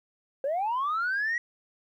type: linear sweep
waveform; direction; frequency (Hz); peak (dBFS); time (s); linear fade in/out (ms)
sine; up; 523.3 to 1935; -24; 0.44-1.38; 2
effects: tanh soft clip ceiling -23 dBFS + 11-bit